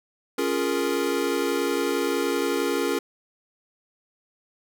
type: chord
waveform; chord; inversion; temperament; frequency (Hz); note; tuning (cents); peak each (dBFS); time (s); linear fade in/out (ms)
square; Bb minor seventh; first; equal; 277.2 / 349.2 / 415.3 / 466.2; Db4 / F4 / Ab4 / Bb4; 0 / 0 / 0 / 0; -29; 0.38-2.99; 5
effects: none